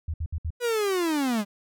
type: tone bursts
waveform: sine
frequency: 80 Hz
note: D#2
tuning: 49 cents sharp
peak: -26 dBFS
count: 4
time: 0.08-0.505 s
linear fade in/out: 5 ms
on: 59 ms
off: 63 ms
type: linear sweep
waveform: 45% pulse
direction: down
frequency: 493.9 to 196 Hz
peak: -23 dBFS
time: 0.6-1.45 s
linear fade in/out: 50 ms
effects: none